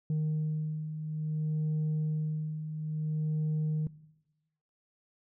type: beating tone pair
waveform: sine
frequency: 154 / 154.58 Hz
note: D#3 / D#3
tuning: -17 / -11 cents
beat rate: 0.58 Hz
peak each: -34 / -28 dBFS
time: 0.1-3.87 s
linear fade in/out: 2 ms
effects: noise-tail reverb RT60 1.0 s tail -21 dB re dry + tanh soft clip ceiling -26 dBFS